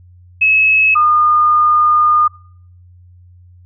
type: tone pair in turn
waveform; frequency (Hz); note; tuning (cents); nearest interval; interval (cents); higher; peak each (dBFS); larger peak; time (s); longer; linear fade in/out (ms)
sine; 2580 / 1217.6; E7 / D#6; -38 / -38; octave + minor second; 1300; first; -8; neither; 0.41-0.95 / 0.95-2.28; second; 10
effects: noise-tail reverb RT60 0.6 s tail -23 dB re dry + added 89 Hz sine -40 dBFS peak until 3.65 s